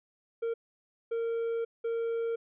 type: tone bursts at uneven times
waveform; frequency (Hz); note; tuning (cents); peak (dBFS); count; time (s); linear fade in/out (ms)
triangle; 460.6; A#4; -21; -27; 3; 0.42-0.54 / 1.11-1.65 / 1.84-2.36; 10
effects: resampled to 8000 Hz